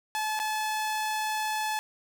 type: tone with dropouts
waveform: sawtooth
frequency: 862 Hz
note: A5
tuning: 36 cents flat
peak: -24 dBFS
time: 0.15-1.79 s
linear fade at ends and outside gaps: 0 ms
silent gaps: 0.391-0.399 s
effects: none